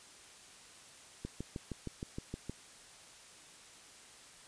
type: click train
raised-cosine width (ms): 3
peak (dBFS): -26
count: 9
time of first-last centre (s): 1.25-2.496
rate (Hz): 6.42
effects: white hiss -56 dBFS RMS until 4.47 s + resampled to 22050 Hz